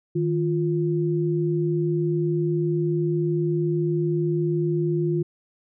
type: tone pair together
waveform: sine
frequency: 155.56 / 349.2 Hz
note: D#3 / F4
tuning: 0 / 0 cents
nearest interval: octave + major second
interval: 1400 cents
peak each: -23 dBFS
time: 0.15-5.23 s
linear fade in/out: 10 ms
effects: none